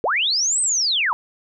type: linear two-way sweep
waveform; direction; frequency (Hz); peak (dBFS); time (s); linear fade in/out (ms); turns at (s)
sine; up then down; 375.3 to 8372 to 874; -17; 0.04-1.13; 0; 0.61
effects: none